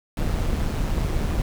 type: noise with amplitude modulation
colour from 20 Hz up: brown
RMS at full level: -21 dBFS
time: 0.17-1.42 s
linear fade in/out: 2 ms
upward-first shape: sine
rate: 153 Hz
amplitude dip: 50%
effects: none